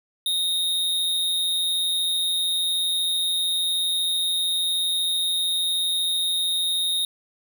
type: tone with amplitude modulation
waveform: square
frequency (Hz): 3717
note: A#7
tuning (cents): -6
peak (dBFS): -20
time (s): 0.26-7.05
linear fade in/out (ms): 2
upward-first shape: sine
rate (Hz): 173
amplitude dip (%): 40
effects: none